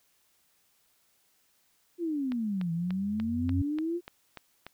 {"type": "exponential two-way sweep", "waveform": "sine", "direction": "down then up", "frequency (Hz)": [355.5, 163.8, 355.5], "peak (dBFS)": -28, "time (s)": [1.98, 4.01], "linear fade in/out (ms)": 50, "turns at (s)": 2.72}
{"type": "click train", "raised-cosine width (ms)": 0.3, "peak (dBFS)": -25, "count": 9, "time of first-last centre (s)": [2.32, 4.666], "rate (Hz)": 3.41}
{"type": "tone with exponential growth", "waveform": "sine", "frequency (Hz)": 90.8, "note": "F#2", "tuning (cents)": -32, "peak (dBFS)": -24, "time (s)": [2.65, 3.62], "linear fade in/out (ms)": 5, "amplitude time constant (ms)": 210}
{"effects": ["white hiss -69 dBFS RMS until 4.73 s"]}